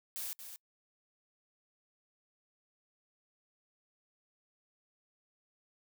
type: noise with echo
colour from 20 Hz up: blue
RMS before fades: -40 dBFS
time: 0.16-0.33 s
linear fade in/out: 0 ms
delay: 230 ms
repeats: 1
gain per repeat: -8 dB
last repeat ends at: 0.56 s
effects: noise-tail reverb RT60 0.1 s tail -26 dB re dry